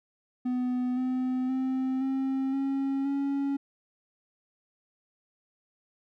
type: tone with pitch steps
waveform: triangle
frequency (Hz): 250.1 / 255.5 / 261 / 266.7 / 272.4 / 278.3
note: B3 / C4 / C4 / C4 / C#4 / C#4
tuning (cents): +22 / -41 / -4 / +33 / -30 / +7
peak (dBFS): -24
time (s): 0.45-3.57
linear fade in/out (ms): 10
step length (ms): 520
effects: none